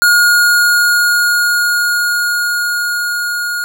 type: tone with level ramp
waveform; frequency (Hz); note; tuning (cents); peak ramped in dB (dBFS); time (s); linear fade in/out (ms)
square; 1433; F6; +44; -7 to -17; 0.02-3.64; 0
effects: none

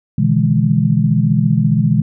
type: chord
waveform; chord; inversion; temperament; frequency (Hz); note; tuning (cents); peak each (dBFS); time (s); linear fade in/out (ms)
sine; E dominant seventh; second; equal with one note detuned; 123.47 / 149.92 / 164.81 / 207.7; B2 / D3 / E3 / G#3; 0 / +36 / 0 / 0; -16; 0.18-2.02; 5
effects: none

